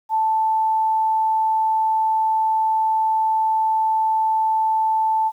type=tone; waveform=sine; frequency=880 Hz; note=A5; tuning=in tune; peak=-16 dBFS; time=0.09-5.32 s; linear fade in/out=50 ms; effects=9-bit